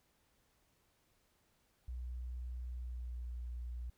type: tone with pitch glide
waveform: sine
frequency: 61.5 to 60.2 Hz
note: B1 to B1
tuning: -7 to -44 cents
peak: -40 dBFS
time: 1.88-3.9 s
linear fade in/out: 5 ms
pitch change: -37 cents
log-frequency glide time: 2.72-3.27 s
effects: pink hiss -75 dBFS RMS until 3.97 s